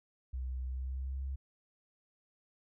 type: tone with pitch glide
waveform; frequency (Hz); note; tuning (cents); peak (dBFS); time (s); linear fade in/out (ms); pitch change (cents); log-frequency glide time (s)
sine; 63.8 to 67.24; C2 to C2; -43 to +48; -35; 0.33-1.36; 10; +91; 0.67-1.25
effects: none